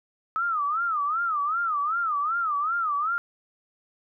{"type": "tone with vibrato", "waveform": "sine", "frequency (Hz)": 1265, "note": "D#6", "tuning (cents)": 28, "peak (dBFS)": -23, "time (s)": [0.36, 3.18], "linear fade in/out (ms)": 0, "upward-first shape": "sine", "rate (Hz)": 2.6, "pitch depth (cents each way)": 180, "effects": []}